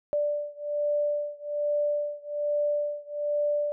sine beating tone pair, 587.3 / 588.5 Hz, D5 / D5, 0 / +3 cents, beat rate 1.2 Hz, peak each -28 / -29 dBFS, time 0.13-3.72 s, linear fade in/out 0 ms, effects none

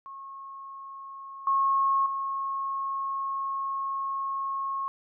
sine tone with level steps, 1089 Hz, C#6, 31 cents flat, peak -39 / -21 / -28 dBFS, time 0.06-4.88 s, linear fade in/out 0 ms, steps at 1.47 / 2.06 s, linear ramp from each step 2 ms, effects none

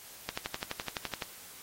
click train, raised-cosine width 0.2 ms, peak -16 dBFS, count 12, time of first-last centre 0.29-1.222 s, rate 11.8 Hz, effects white hiss -50 dBFS RMS until 1.62 s + AAC 48 kbps

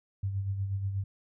sine tone with tremolo, 98 Hz, G2, in tune, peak -27 dBFS, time 0.23-1.04 s, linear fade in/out 5 ms, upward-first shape sine, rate 8.3 Hz, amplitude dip 50%, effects none

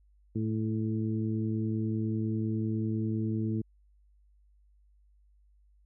harmonic tone with a mistuned harmonic, 110 Hz, A2, in tune, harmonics 1 / 2 / 3 / 4, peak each -31 / -32 / -35 / -45 dBFS, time 0.35-3.62 s, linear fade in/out 10 ms, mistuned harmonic 4, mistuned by -17 cents, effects added 50 Hz sine -60 dBFS peak until 5.85 s

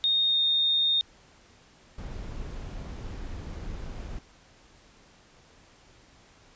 sine tone with pitch glide, 3695 to 3674 Hz, A#7 to A#7, -16 to -26 cents, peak -21 dBFS, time 0.04-1.01 s, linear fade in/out 0 ms, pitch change -10 cents, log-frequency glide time 0.29-0.37 s
brown noise, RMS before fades -37 dBFS, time 1.98-4.19 s, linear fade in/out 5 ms
effects pink hiss -57 dBFS RMS until 6.55 s + resampled to 16000 Hz

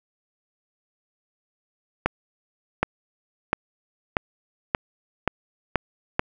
accelerating click train, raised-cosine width 0.5 ms, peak -4 dBFS, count 8, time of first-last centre 2.06-6.194 s, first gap 770 ms, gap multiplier 0.91, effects none

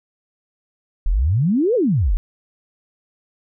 sine exponential two-way sweep, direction up then down, 34.43 to 526 to 34.43 Hz, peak -14 dBFS, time 1.06-2.17 s, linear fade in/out 0 ms, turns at 1.75 s, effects none

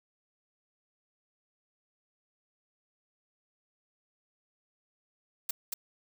blue noise with echo, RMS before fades -31 dBFS, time 5.49-5.51 s, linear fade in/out 5 ms, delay 230 ms, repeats 1, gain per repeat -3 dB, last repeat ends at 5.74 s, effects none

